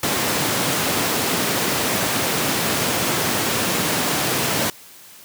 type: high-pass noise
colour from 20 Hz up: pink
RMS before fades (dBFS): -21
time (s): 0.03-4.7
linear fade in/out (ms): 2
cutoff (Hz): 140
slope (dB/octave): 12
effects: white hiss -44 dBFS RMS until 5.24 s + high-pass 80 Hz 12 dB/octave